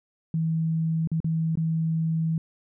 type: tone with dropouts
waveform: sine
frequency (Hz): 161.8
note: E3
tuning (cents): -32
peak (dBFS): -22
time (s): 0.34-2.38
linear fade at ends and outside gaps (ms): 2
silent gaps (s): 1.074-1.116 / 1.203-1.244 / 1.555-1.573
effects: none